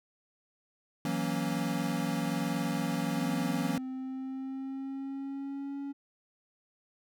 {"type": "chord", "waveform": "square", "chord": "F# dominant seventh", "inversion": "third", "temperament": "equal with one note detuned", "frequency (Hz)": [163.86, 185, 233.1, 277.2], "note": ["E3", "F#3", "A#3", "C#4"], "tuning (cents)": [-10, 0, 0, 0], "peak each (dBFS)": -36, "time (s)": [1.05, 3.78], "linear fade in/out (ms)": 2}
{"type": "tone with pitch glide", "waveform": "triangle", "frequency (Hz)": [257.9, 279.6], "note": ["C4", "C#4"], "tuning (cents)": [-25, 15], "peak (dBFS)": -33, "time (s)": [3.17, 5.93], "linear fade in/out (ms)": 20, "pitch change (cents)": 140, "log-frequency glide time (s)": [3.69, 5.79]}
{"effects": []}